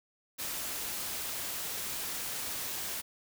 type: noise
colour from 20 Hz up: white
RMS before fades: -37 dBFS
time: 0.38-3.02 s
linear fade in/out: 20 ms
effects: none